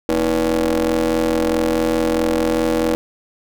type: ring-modulated tone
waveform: 30% pulse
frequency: 84.7 Hz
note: E2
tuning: 48 cents sharp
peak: -10 dBFS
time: 0.09-2.95 s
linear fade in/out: 0 ms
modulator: 402 Hz
effects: none